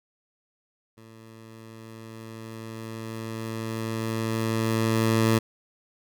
15% pulse tone with level ramp, 112.1 Hz, A2, 33 cents sharp, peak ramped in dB -41 to -12 dBFS, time 0.97-5.39 s, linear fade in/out 10 ms, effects none

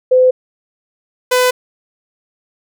sine / sawtooth tone pair in turn, 510 / 501.8 Hz, C5 / B4, -44 / +28 cents, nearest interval unison, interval 28 cents, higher first, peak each -6 dBFS, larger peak neither, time 0.11-0.31 / 1.31-1.51 s, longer neither, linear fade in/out 10 ms, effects none

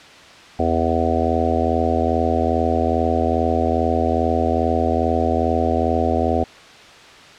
harmonic tone, 82.41 Hz, E2, in tune, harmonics 1 / 3 / 4 / 5 / 6 / 7 / 8 / 9, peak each -23 / -23 / -26 / -25 / -26 / -27 / -24 / -23 dBFS, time 0.59-6.44 s, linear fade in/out 5 ms, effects white hiss -42 dBFS RMS until 7.38 s + low-pass 4000 Hz 12 dB/octave

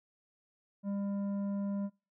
sine tone with tanh clipping, 200 Hz, G3, 35 cents sharp, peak -34 dBFS, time 0.83-1.9 s, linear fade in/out 50 ms, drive 9 dB, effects noise-tail reverb RT60 0.3 s tail -23 dB re dry

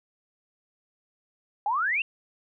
sine exponential sweep, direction up, 784 to 2794 Hz, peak -23 dBFS, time 1.66-2.02 s, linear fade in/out 2 ms, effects none

